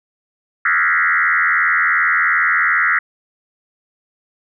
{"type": "tone with frequency modulation", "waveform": "sine", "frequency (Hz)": 1655, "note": "G#6", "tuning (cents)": -6, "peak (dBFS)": -12, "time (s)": [0.65, 2.99], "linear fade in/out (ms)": 5, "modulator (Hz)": 82.7, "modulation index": 4.5, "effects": []}